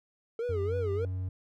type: tone with vibrato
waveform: triangle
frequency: 440 Hz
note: A4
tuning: in tune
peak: -28 dBFS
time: 0.39-1.05 s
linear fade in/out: 2 ms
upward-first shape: sine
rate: 3.3 Hz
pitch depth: 190 cents each way
type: tone with pitch glide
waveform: triangle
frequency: 90.3 to 92.68 Hz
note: F#2 to F#2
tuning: -42 to +3 cents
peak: -29 dBFS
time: 0.49-1.29 s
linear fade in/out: 5 ms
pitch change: +45 cents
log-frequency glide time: 0.62-0.91 s
effects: none